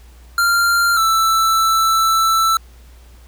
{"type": "tone pair in turn", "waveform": "square", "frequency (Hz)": [1389, 1325.1], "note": ["F6", "E6"], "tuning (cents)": [-10, 9], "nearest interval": "minor second", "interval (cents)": 81, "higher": "first", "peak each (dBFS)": -13, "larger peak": "neither", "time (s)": [[0.38, 0.97], [0.97, 2.57]], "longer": "second", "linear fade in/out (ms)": 2, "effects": ["added 60 Hz sine -40 dBFS peak until 3.27 s", "pink hiss -51 dBFS RMS until 3.27 s"]}